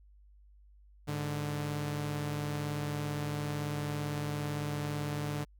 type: tone pair together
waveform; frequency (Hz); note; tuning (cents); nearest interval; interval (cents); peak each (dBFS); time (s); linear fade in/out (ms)
sawtooth; 104.1 / 147.22; G#2 / D3; +5 / +5; tritone; 600; -36 / -30; 1.07-5.45; 20
effects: added 50 Hz sine -56 dBFS peak until 5.59 s